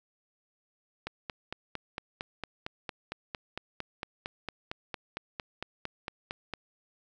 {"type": "click train", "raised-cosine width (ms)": 0.3, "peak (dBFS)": -19, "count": 25, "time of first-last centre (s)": [1.07, 6.537], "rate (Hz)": 4.39, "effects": []}